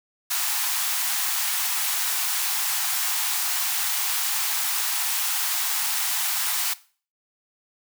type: high-pass noise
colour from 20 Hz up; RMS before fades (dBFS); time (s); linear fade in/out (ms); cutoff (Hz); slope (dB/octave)
white; -25; 0.3-6.74; 10; 720; 96
effects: noise-tail reverb RT60 0.4 s tail -18 dB re dry